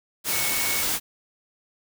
sine tone in noise, 2217 Hz, C#7, in tune, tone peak -30 dBFS, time 0.3-0.85 s, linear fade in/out 50 ms, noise white, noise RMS -25 dBFS, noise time 0.24-1 s, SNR -8 dB, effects none

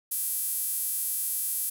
sawtooth tone with high-pass filter, 392 Hz, G4, in tune, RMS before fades -30 dBFS, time 0.11-1.7 s, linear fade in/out 10 ms, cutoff 11000 Hz, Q 2.5, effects none

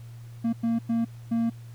triangle tone bursts at uneven times, 230.2 Hz, A#3, 22 cents flat, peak -20 dBFS, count 4, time 0.44-0.53 / 0.63-0.79 / 0.89-1.05 / 1.31-1.5 s, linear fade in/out 10 ms, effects added 117 Hz sine -40 dBFS peak until 1.74 s + pink hiss -58 dBFS RMS until 1.74 s

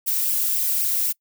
violet noise with flanger, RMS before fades -22 dBFS, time 0.06-1.13 s, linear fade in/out 20 ms, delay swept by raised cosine 0.36 to 2.16 ms, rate 3.9 Hz, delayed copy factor +0.65, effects noise-tail reverb RT60 0.1 s tail -25 dB re dry

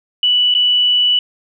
sine tone with dropouts, 2960 Hz, F#7, in tune, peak -10 dBFS, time 0.23-1.19 s, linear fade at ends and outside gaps 2 ms, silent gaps 0.541-0.549 s, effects none

